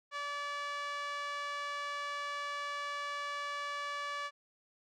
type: tone with band-pass filter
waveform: 5% pulse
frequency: 576 Hz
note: D5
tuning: 34 cents flat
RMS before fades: -39 dBFS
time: 0.11-4.31 s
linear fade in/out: 50 ms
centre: 1200 Hz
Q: 1.7
effects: none